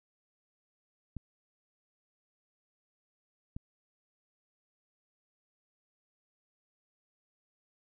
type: clicks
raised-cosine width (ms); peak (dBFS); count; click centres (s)
5; -27; 2; 1.167 / 3.565
effects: none